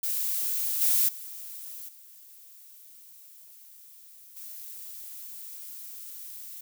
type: noise with level steps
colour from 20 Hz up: violet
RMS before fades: -29 / -23 / -41 / -51 / -42 dBFS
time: 0.03-6.61 s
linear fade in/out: 5 ms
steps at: 0.81 / 1.08 / 1.88 / 4.36 s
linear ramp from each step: 10 ms
effects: none